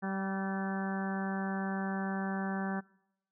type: harmonic tone with a mistuned harmonic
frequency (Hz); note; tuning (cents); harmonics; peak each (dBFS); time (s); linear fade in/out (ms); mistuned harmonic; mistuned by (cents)
193.5; G3; -22; 1 / 2 / 3 / 4 / 5 / 6 / 7 / 8 / 9; -34 / -43 / -46 / -41 / -47 / -46 / -50 / -44 / -46; 0.02-2.81; 20; 8; -20
effects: noise-tail reverb RT60 0.8 s tail -23 dB re dry